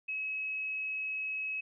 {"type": "tone", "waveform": "sine", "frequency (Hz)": 2565, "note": "E7", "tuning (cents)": -48, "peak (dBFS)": -33, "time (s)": [0.08, 1.61], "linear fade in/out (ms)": 10, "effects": []}